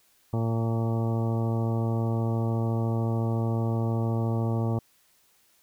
harmonic tone with a mistuned harmonic, 114.2 Hz, A#2, 35 cents flat, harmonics 1 / 2 / 3 / 4 / 5 / 6 / 7 / 8 / 10, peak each -25 / -31 / -35 / -37 / -39 / -41 / -42 / -43 / -45 dBFS, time 0.33-4.79 s, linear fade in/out 5 ms, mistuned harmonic 7, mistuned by +18 cents, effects white hiss -64 dBFS RMS until 5.62 s

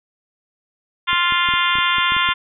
harmonic tone, 349.2 Hz, F4, in tune, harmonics 3 / 4 / 5 / 6 / 7 / 8 / 9 / 10, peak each -20 / -22 / -26 / -23 / -28 / -25 / -25 / -24 dBFS, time 1.07-2.34 s, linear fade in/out 20 ms
clicks, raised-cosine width 3 ms, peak -21 dBFS, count 10, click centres 1.131 / 1.323 / 1.488 / 1.538 / 1.755 / 1.786 / 1.984 / 2.121 / 2.166 / 2.289 s
effects none

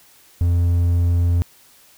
triangle tone, 86.5 Hz, F2, 16 cents flat, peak -12 dBFS, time 0.41-1.42 s, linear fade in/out 0 ms, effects white hiss -51 dBFS RMS until 1.97 s

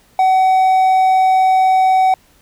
triangle tone, 754 Hz, F#5, 32 cents sharp, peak -7 dBFS, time 0.19-2.14 s, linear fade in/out 2 ms, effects pink hiss -52 dBFS RMS until 2.41 s

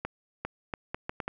accelerating click train, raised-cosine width 0.5 ms, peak -17 dBFS, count 7, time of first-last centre 0.05-1.28 s, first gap 400 ms, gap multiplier 0.72, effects none

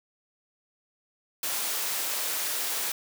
white high-pass noise, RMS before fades -30 dBFS, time 1.43-2.92 s, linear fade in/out 2 ms, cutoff 380 Hz, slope 12 dB/octave, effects none

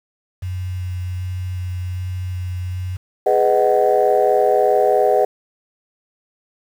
sine tone with vibrato, 90.9 Hz, F#2, 30 cents flat, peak -22 dBFS, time 0.42-2.97 s, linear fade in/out 10 ms, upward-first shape square, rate 1.3 Hz, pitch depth 9 cents each way
sine chord, G# minor seventh, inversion none, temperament just, 415.3 / 498.4 / 623 / 747.5 Hz, G#4 / B4 / D#5 / F#5, 0 / +16 / +2 / +17 cents, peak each -17 dBFS, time 3.26-5.25 s, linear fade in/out 5 ms
effects tanh soft clip ceiling -4 dBFS + 7-bit

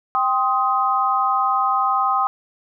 sine chord, C minor, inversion second, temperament just, 784.9 / 1046.5 / 1255.8 Hz, G5 / C6 / Eb6, +2 / 0 / +16 cents, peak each -21 / -22 / -19 dBFS, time 0.15-2.27 s, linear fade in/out 0 ms, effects none

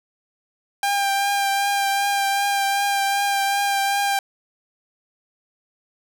sawtooth tone with vibrato, 797 Hz, G5, 28 cents sharp, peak -15 dBFS, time 0.83-4.19 s, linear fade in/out 2 ms, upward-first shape triangle, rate 2.6 Hz, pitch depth 22 cents each way, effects none

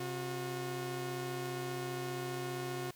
sawtooth tone pair together, 132.1 / 361.3 Hz, C3 / F#4, +17 / -41 cents, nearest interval octave + perfect fourth, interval 1742 cents, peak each -37 / -35 dBFS, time 0-2.91 s, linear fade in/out 5 ms, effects white hiss -61 dBFS RMS until 2.95 s

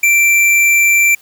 sine tone with hard clipping, 2349 Hz, D7, in tune, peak -9 dBFS, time 0.03-1.15 s, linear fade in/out 5 ms, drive 14 dB, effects white hiss -47 dBFS RMS until 1.21 s

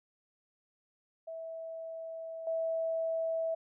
sine tone with level steps, 653 Hz, E5, 17 cents flat, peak -39 / -30 dBFS, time 1.27-3.55 s, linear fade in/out 10 ms, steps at 2.47 s, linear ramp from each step 2 ms, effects none

